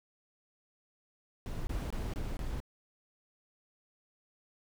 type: noise bursts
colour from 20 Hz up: brown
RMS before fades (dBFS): -36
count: 5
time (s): 1.46-2.602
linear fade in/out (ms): 0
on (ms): 210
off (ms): 23
effects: none